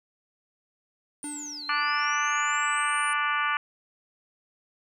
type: linear two-way sweep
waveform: sine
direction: down then up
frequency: 9397 to 4030 to 9397 Hz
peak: -35 dBFS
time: 1.23-3.13 s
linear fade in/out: 0 ms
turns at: 1.64 s
type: tone with exponential decay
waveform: square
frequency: 293.7 Hz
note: D4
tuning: in tune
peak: -35 dBFS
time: 1.24-2.39 s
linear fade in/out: 1 ms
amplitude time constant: 250 ms
type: harmonic tone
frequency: 293.4 Hz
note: D4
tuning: 2 cents flat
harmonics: 3 / 4 / 5 / 6 / 7 / 8 / 9 / 10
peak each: -35 / -27 / -30 / -32 / -37 / -33 / -39 / -38 dBFS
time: 1.69-3.57 s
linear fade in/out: 2 ms
effects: none